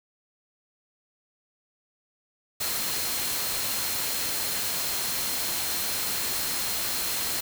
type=tone in noise; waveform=sine; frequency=4186 Hz; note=C8; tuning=in tune; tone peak=-37 dBFS; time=2.6-7.41 s; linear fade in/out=10 ms; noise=white; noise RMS=-29 dBFS; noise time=2.6-7.41 s; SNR=-11 dB; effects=none